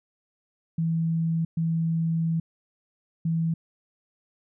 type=tone bursts at uneven times; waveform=sine; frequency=164 Hz; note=E3; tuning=9 cents flat; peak=-22 dBFS; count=3; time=0.78-1.45 / 1.57-2.4 / 3.25-3.54 s; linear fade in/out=5 ms; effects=none